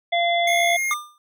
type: harmonic tone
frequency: 688 Hz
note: F5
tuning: 26 cents flat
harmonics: 1 / 3 / 5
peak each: -19 / -24 / -26 dBFS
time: 0.12-0.77 s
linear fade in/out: 10 ms
type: tone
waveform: square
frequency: 2134 Hz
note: C7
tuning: 34 cents sharp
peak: -22 dBFS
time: 0.47-0.94 s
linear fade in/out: 5 ms
type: tone with exponential decay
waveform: square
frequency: 1200 Hz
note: D6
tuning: 37 cents sharp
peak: -20 dBFS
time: 0.91-1.18 s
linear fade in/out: 1 ms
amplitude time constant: 58 ms
effects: none